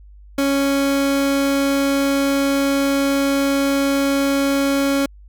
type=tone; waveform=30% pulse; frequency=277.2 Hz; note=C#4; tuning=in tune; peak=-13 dBFS; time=0.38-5.06 s; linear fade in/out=5 ms; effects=added 50 Hz sine -40 dBFS peak until 5.28 s